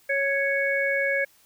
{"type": "harmonic tone", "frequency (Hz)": 554.4, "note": "C#5", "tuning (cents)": 0, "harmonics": [1, 3, 4], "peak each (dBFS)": [-26, -26, -26], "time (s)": [0.09, 1.25], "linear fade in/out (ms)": 10, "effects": ["white hiss -59 dBFS RMS until 1.45 s"]}